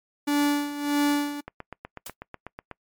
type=tone with tremolo; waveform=45% pulse; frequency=290 Hz; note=D4; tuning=22 cents flat; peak=-19 dBFS; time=0.27-1.41 s; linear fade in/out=10 ms; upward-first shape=sine; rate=1.6 Hz; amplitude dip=75%
type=click train; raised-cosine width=0.5 ms; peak=-21 dBFS; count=11; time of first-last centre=1.48-2.713 s; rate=8.11 Hz
type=noise with exponential decay; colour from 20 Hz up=white; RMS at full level=-31 dBFS; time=2.06-2.14 s; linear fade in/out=5 ms; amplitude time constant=16 ms
effects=noise-tail reverb RT60 0.1 s tail -25 dB re dry + MP3 96 kbps